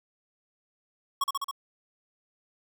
square tone with echo, 1105 Hz, C#6, 6 cents flat, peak -24 dBFS, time 1.21-1.24 s, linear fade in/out 5 ms, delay 68 ms, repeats 4, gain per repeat -2 dB, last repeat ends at 1.512 s, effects none

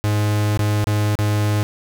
45% pulse tone with dropouts, 104.8 Hz, G#2, 16 cents sharp, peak -16 dBFS, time 0.04-1.63 s, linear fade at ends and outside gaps 0 ms, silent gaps 0.574-0.592 / 0.842-0.871 / 1.154-1.189 s, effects none

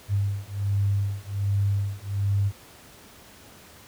sine beating tone pair, 99.4 / 100.7 Hz, G2 / G2, +25 / +47 cents, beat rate 1.3 Hz, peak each -25 dBFS, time 0.08-2.52 s, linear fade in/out 50 ms, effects pink hiss -49 dBFS RMS until 3.87 s + high-pass 60 Hz 12 dB/octave

